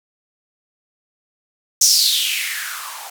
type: noise with band-pass filter sweep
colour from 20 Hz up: violet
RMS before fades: -19 dBFS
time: 1.81-3.1 s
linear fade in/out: 5 ms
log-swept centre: 6200 to 740 Hz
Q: 5.8
effects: none